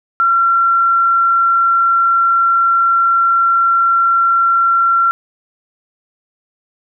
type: tone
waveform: sine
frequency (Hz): 1364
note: F6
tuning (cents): -41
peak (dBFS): -9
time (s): 0.2-5.11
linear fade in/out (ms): 0
effects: none